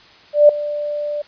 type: tone with ADSR envelope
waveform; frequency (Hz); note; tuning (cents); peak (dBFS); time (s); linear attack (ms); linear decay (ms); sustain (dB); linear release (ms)
sine; 590; D5; +8; -3; 0.33-1.22; 160; 4; -17; 7
effects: white hiss -46 dBFS RMS until 1.27 s + resampled to 11025 Hz